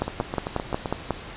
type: two click trains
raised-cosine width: 1 ms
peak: -9 / -13 dBFS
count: 7 / 7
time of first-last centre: 0.02-1.107 / 0.08-0.858 s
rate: 5.52 / 7.71 Hz
effects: pink hiss -39 dBFS RMS until 1.36 s + resampled to 8000 Hz